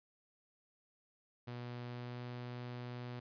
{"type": "tone with pitch glide", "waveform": "sawtooth", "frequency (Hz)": [121.7, 122.62], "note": ["B2", "B2"], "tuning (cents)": [-25, -12], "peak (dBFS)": -39, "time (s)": [1.47, 3.2], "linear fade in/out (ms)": 10, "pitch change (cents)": 13, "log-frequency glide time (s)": [1.82, 2.22], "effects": ["resampled to 11025 Hz"]}